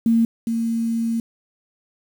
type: tone pair in turn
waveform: sine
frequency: 228.9 / 228.9 Hz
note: A#3 / A#3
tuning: -31 / -31 cents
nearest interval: unison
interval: 0 cents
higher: neither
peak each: -13 / -19 dBFS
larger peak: first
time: 0.06-0.25 / 0.47-1.2 s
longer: second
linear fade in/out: 2 ms
effects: 7-bit